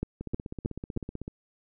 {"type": "two click trains", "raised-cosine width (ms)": 3, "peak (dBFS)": [-16, -23], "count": [4, 18], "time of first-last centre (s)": [[0.03, 0.973], [0.21, 1.279]], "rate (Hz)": [3.18, 15.9], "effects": []}